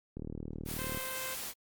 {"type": "click train", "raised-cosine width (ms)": 3, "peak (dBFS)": -27, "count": 32, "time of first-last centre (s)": [0.17, 0.973], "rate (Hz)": 38.6}
{"type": "noise", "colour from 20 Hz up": "white", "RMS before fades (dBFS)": -40, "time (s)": [0.65, 1.54], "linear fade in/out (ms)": 50}
{"type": "tone", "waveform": "10% pulse", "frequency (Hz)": 521, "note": "C5", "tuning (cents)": -7, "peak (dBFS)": -31, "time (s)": [0.78, 1.35], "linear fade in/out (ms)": 10}
{"effects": ["Opus 48 kbps"]}